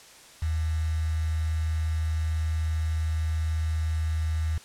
sine tone with quantisation, 79.5 Hz, D#2, 38 cents sharp, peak -24 dBFS, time 0.42-4.58 s, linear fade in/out 5 ms, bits 7, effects white hiss -50 dBFS RMS until 4.64 s + low-pass 9000 Hz 12 dB/octave

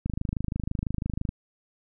click train, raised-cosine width 5 ms, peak -16 dBFS, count 33, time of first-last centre 0.06-1.291 s, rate 26 Hz, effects none

